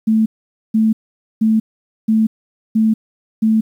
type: tone bursts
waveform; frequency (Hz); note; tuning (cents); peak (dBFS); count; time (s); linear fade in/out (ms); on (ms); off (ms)
sine; 220; A3; 0; -10; 6; 0.07-3.61; 10; 190; 480
effects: 8-bit